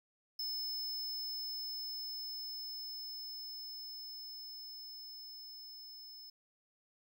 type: tone with level ramp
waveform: square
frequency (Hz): 5230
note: E8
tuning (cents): -15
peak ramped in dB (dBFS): -37 to -50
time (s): 0.39-6.3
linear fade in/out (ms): 5
effects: none